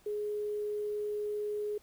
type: tone with quantisation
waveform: sine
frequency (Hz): 418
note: G#4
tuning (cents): +11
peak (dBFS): -32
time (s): 0.06-1.78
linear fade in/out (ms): 5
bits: 10
effects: pink hiss -64 dBFS RMS until 1.82 s